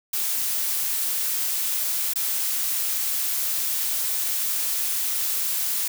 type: noise with dropouts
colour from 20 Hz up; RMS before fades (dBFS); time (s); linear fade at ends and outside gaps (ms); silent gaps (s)
blue; -25; 0.13-5.88; 5; 2.136-2.157
effects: none